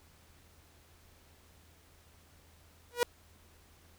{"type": "tone with exponential growth", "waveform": "sawtooth", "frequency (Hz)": 482.3, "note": "B4", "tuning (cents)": -41, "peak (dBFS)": -18, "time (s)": [2.91, 3.03], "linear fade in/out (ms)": 1, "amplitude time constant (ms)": 24, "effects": ["added 81 Hz sine -63 dBFS peak until 3.98 s", "pink hiss -63 dBFS RMS until 3.98 s"]}